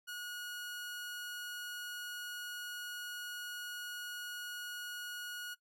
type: tone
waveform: sawtooth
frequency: 1450 Hz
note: F#6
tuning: 35 cents flat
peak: -38 dBFS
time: 0.07-5.55 s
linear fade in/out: 20 ms
effects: noise-tail reverb RT60 0.1 s tail -18 dB re dry